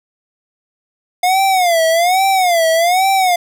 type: tone with vibrato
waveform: square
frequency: 710 Hz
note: F5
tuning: 28 cents sharp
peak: -11 dBFS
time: 1.23-3.36 s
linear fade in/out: 5 ms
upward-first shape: sine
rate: 1.2 Hz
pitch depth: 160 cents each way
effects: none